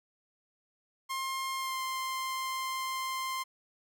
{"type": "tone with pitch glide", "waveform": "sawtooth", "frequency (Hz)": [1063, 1049], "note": ["C6", "C6"], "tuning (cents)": [27, 4], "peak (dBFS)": -29, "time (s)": [1.09, 3.44], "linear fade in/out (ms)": 20, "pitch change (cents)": -23, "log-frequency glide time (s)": [1.58, 1.76], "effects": []}